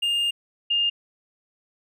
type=tone pair in turn; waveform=triangle / sine; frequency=2819 / 2819 Hz; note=F7 / F7; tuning=+16 / +16 cents; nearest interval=unison; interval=0 cents; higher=neither; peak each=-19 dBFS; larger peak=neither; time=0.02-0.31 / 0.7-0.9 s; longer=first; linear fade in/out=10 ms; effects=none